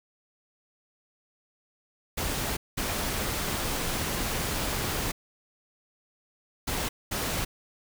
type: noise bursts at uneven times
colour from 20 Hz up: pink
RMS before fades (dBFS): -30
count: 4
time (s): 2.17-2.57 / 2.77-5.12 / 6.67-6.89 / 7.11-7.45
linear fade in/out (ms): 10
effects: none